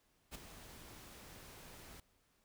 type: noise with ADSR envelope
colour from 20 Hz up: pink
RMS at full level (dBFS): -44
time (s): 0.31-2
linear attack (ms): 39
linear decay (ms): 10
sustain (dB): -11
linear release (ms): 3
effects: pink hiss -75 dBFS RMS until 2.44 s